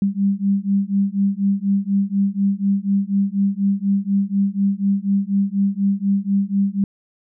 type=beating tone pair; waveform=sine; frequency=196 / 200.1 Hz; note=G3 / G3; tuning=0 / +36 cents; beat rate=4.1 Hz; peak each=-19 dBFS; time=0.02-6.84 s; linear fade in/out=2 ms; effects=none